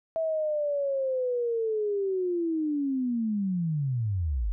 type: linear sweep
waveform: sine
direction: down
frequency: 655 to 44.5 Hz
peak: -25 dBFS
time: 0.16-4.52 s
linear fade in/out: 0 ms
effects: none